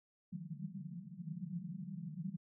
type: band-pass noise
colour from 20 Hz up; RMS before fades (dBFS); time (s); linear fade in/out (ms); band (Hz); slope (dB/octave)
pink; -45; 0.32-2.37; 10; 150 to 200; 96
effects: none